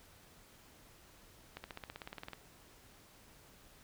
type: accelerating click train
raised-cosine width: 0.3 ms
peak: -28 dBFS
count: 14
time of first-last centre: 1.57-2.333 s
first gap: 70 ms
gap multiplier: 0.97
effects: pink hiss -61 dBFS RMS until 3.83 s